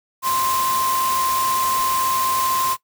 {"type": "tone in noise", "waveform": "sine", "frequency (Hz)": 1046.5, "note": "C6", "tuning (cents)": 0, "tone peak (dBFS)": -19, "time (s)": [0.22, 2.77], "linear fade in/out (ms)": 50, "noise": "white", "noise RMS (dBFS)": -26, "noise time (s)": [0.22, 2.77], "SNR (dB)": 4, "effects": ["noise-tail reverb RT60 0.1 s tail -18 dB re dry"]}